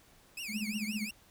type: tone with vibrato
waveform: sawtooth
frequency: 2486 Hz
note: D#7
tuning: 2 cents flat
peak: -35 dBFS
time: 0.37-1.11 s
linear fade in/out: 5 ms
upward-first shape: triangle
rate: 5.7 Hz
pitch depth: 270 cents each way
type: tone with tremolo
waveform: sine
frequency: 212.3 Hz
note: G#3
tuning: 38 cents sharp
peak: -30 dBFS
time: 0.48-1.1 s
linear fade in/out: 50 ms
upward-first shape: triangle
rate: 15 Hz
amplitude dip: 90%
effects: pink hiss -62 dBFS RMS until 1.3 s